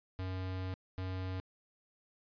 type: tone bursts at uneven times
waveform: square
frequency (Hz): 93.2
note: F#2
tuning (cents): +13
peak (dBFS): -37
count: 2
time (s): 0.19-0.74 / 0.98-1.4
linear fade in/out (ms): 0
effects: resampled to 11025 Hz